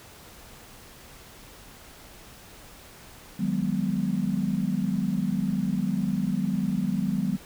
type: chord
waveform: sine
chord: G# minor seventh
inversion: second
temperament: equal with one note detuned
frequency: 155.56 / 185 / 205 / 246.9 Hz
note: D#3 / F#3 / G#3 / B3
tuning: 0 / 0 / -22 / 0 cents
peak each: -33 / -27 / -28 / -31 dBFS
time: 3.39-7.37 s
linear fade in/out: 10 ms
effects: pink hiss -48 dBFS RMS until 7.45 s